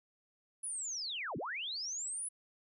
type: linear two-way sweep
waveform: sine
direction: down then up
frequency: 10290 to 110 to 10290 Hz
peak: -37 dBFS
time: 0.63-2.29 s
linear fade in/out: 10 ms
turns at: 1.37 s
effects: none